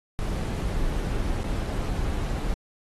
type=noise with dropouts; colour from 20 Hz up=brown; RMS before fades=-27 dBFS; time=0.19-2.54 s; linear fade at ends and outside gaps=0 ms; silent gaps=1.433-1.44 s; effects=AAC 32 kbps